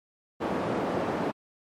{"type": "band-pass noise", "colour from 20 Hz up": "white", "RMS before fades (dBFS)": -29, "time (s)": [0.4, 1.32], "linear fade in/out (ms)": 20, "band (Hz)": [160, 640], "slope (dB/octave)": 12, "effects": ["MP3 64 kbps"]}